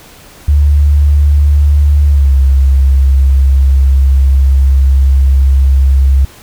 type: tone with pitch glide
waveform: sine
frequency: 72.6 to 67.35 Hz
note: D2 to C#2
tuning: -19 to -49 cents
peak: -4 dBFS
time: 0.48-6.25 s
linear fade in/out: 5 ms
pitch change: -130 cents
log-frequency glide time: 2.06-2.34 s
effects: pink hiss -37 dBFS RMS until 6.42 s